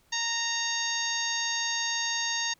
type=harmonic tone; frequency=926 Hz; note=A#5; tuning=12 cents flat; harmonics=1 / 2 / 3 / 4 / 5 / 6 / 7; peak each=-37 / -33 / -38 / -34 / -35 / -38 / -33 dBFS; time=0.12-2.54 s; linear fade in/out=10 ms; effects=pink hiss -65 dBFS RMS until 2.59 s